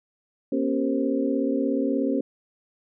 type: tone cluster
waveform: sine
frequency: 239 / 275.7 / 390.4 / 468.3 / 529 Hz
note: A#3 / C#4 / G4 / A#4 / C5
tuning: +43 / -9 / -7 / +8 / +19 cents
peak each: -28 / -24 / -30 / -32 / -30 dBFS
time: 0.52-2.21 s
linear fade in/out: 5 ms
effects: none